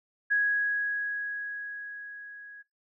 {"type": "tone with level ramp", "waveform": "sine", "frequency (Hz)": 1661.2, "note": "G#6", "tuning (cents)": 0, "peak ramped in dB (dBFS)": [-21, -44], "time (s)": [0.3, 2.63], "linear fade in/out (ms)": 20, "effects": ["noise-tail reverb RT60 0.2 s tail -20 dB re dry"]}